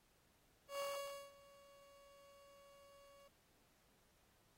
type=tone with ADSR envelope; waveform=30% pulse; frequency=561 Hz; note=C#5; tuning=21 cents sharp; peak=-38 dBFS; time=0.68-3.28 s; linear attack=110 ms; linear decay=520 ms; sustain=-22 dB; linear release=5 ms; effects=pink hiss -75 dBFS RMS until 4.57 s + AAC 48 kbps